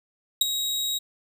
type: tone with ADSR envelope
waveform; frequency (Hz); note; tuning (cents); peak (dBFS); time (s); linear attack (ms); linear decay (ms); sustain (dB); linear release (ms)
sawtooth; 3807; A#7; +36; -11; 0.41-0.99; 5; 17; -11; 16
effects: none